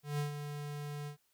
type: tone with ADSR envelope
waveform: square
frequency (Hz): 146.4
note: D3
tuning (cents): -5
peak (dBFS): -32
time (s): 0.03-1.17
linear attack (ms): 160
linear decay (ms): 120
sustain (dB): -8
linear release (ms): 100
effects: white hiss -75 dBFS RMS until 1.33 s